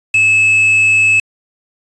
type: tone with quantisation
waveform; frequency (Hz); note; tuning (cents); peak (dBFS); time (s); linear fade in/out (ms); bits
triangle; 2600; E7; -24; -6; 0.14-1.2; 5; 4
effects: resampled to 22050 Hz